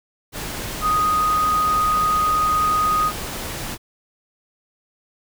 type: tone in noise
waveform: sine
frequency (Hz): 1244.5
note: D#6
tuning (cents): 0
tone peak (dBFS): -16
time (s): 0.81-3.12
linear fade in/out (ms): 50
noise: pink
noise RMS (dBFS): -29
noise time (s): 0.32-3.78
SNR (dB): +10
effects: none